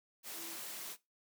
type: tone in noise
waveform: sine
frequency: 333.5 Hz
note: E4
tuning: 20 cents sharp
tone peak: -52 dBFS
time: 0.33-0.58 s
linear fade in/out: 50 ms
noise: white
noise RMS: -45 dBFS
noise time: 0.23-0.97 s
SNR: -10 dB
effects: noise-tail reverb RT60 0.2 s tail -18 dB re dry + high-pass 200 Hz 12 dB/octave